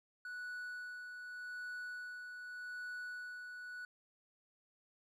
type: tone with tremolo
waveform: triangle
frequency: 1476 Hz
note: F#6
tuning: 5 cents flat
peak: -40 dBFS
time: 0.25-3.85 s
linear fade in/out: 2 ms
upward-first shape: sine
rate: 0.84 Hz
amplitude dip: 40%
effects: none